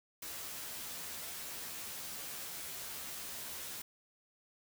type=noise with comb filter; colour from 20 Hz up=white; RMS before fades=-44 dBFS; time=0.22-3.82 s; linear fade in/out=5 ms; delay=13 ms; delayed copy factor=+0.75; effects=none